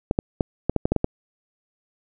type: clicks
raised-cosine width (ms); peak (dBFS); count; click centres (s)
2; -6; 9; 0.111 / 0.189 / 0.408 / 0.696 / 0.763 / 0.855 / 0.92 / 0.963 / 1.044
effects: none